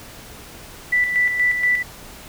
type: tone with tremolo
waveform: sine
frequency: 1975.5 Hz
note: B6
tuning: in tune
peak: -14 dBFS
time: 0.92-1.83 s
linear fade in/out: 10 ms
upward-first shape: square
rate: 4.2 Hz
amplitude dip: 50%
effects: pink hiss -40 dBFS RMS until 2.28 s